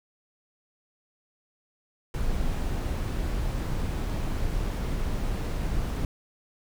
brown noise, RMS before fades -28 dBFS, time 2.14-6.05 s, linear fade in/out 2 ms, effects none

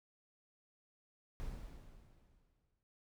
brown noise with exponential decay, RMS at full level -43 dBFS, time 1.4-2.83 s, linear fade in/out 0 ms, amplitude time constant 310 ms, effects none

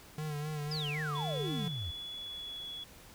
square tone with vibrato, 150.4 Hz, D3, 42 cents sharp, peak -36 dBFS, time 0.18-1.68 s, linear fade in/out 2 ms, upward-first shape sine, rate 3.9 Hz, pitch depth 50 cents each way
sine exponential sweep, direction down, 5190 to 75.2 Hz, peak -36 dBFS, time 0.71-1.91 s, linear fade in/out 5 ms
sine tone with pitch glide, 3423 to 3378 Hz, A7 to G#7, -48 to +29 cents, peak -40 dBFS, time 1.15-2.84 s, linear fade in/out 5 ms, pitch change -23 cents, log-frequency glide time 1.64-2.65 s
effects pink hiss -55 dBFS RMS until 3.14 s

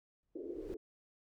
brown noise with exponential growth, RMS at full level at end -47 dBFS, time 0.23-0.74 s, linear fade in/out 0 ms, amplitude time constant 110 ms
white band-pass noise, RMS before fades -44 dBFS, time 0.35-0.77 s, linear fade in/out 5 ms, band 310 to 440 Hz, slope 48 dB/octave
effects none

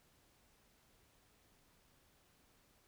silence, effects pink hiss -71 dBFS RMS until 2.87 s

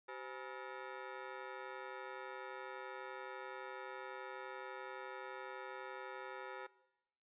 15% pulse ring-modulated tone, 451.1 Hz, A4, 43 cents sharp, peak -36 dBFS, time 0.08-6.67 s, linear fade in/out 10 ms, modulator 65.9 Hz, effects noise-tail reverb RT60 0.9 s tail -19 dB re dry + resampled to 8000 Hz

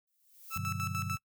violet noise with exponential growth, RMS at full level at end -42 dBFS, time 0.07-0.58 s, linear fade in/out 5 ms, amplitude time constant 110 ms
30% pulse tone with tremolo, 1316 Hz, E6, 3 cents flat, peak -31 dBFS, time 0.5-1.19 s, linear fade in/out 50 ms, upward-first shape square, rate 6.7 Hz, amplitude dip 70%
sine chord, G major seventh, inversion none, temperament equal with one note detuned, 98 / 123.47 / 148.8 / 185 Hz, G2 / B2 / D3 / F#3, 0 / 0 / +23 / 0 cents, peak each -37 / -42 / -41 / -42 dBFS, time 0.56-1.16 s, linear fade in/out 5 ms
effects noise-tail reverb RT60 0.1 s tail -25 dB re dry

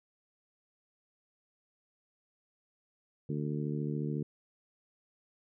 harmonic tone, 74 Hz, D2, 14 cents sharp, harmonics 2 / 3 / 4 / 5 / 6, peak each -34 / -38 / -40 / -42 / -44 dBFS, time 3.29-4.23 s, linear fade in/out 5 ms, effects none

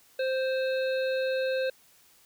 harmonic tone with a mistuned harmonic, 523 Hz, C5, 1 cent flat, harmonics 1 / 3 / 5 / 7 / 8, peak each -26 / -36 / -40 / -43 / -44 dBFS, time 0.19-1.7 s, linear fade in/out 5 ms, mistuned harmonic 7, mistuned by +50 cents, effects white hiss -60 dBFS RMS until 2.25 s

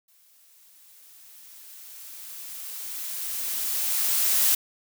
blue noise with exponential growth, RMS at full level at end -20 dBFS, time 0.08-4.55 s, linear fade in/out 5 ms, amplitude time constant 970 ms, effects none

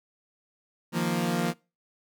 sawtooth chord, Eb suspended second, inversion none, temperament equal, 155.56 / 174.61 / 233.1 Hz, Eb3 / F3 / Bb3, 0 / 0 / 0 cents, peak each -29 / -24 / -25 dBFS, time 0.92-1.54 s, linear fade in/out 50 ms, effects noise-tail reverb RT60 0.3 s tail -24 dB re dry

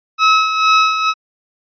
sawtooth tone with tremolo, 1288 Hz, E6, 41 cents flat, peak -4 dBFS, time 0.18-1.14 s, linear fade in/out 50 ms, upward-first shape sine, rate 2.2 Hz, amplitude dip 60%, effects resampled to 11025 Hz

